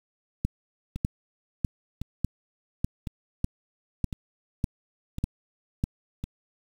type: two click trains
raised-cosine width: 5 ms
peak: -12 / -20 dBFS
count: 10 / 6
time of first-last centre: 0.45-5.839 / 0.96-6.24 s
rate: 1.67 / 0.947 Hz
effects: 7-bit